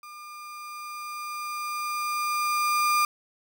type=tone with level ramp; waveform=35% pulse; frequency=1203 Hz; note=D6; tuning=41 cents sharp; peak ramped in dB=-40 to -18 dBFS; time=0.03-3.05 s; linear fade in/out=2 ms; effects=none